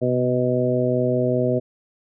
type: harmonic tone with a mistuned harmonic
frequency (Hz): 125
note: B2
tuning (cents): +21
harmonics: 1 / 2 / 3 / 4 / 5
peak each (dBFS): -24 / -24 / -24 / -24 / -24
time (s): 0.01-1.6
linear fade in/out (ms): 20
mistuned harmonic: 1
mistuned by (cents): +30
effects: none